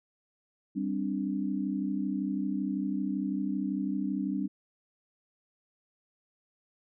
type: chord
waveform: sine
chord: G suspended fourth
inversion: none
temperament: just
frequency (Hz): 196 / 261.3 / 294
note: G3 / C4 / D4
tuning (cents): 0 / -2 / +2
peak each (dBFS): -32 / -34 / -33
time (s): 0.75-4.48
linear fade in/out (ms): 20
effects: none